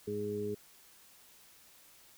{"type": "harmonic tone", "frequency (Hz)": 103.83, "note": "G#2", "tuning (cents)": 0, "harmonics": [1, 2, 3, 4], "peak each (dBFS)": [-44, -41, -45, -35], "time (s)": [0.07, 0.55], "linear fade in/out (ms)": 10, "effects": ["white hiss -60 dBFS RMS until 2.17 s"]}